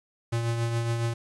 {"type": "tone with tremolo", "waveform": "square", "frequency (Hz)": 116.54, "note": "A#2", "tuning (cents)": 0, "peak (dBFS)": -24, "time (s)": [0.32, 1.14], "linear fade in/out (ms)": 10, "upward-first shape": "triangle", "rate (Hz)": 7.2, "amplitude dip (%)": 45, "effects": ["resampled to 24000 Hz", "9-bit"]}